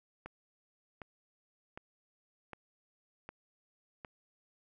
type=click train; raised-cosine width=0.5 ms; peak=-29 dBFS; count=6; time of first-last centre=0.26-4.048 s; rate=1.32 Hz; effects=none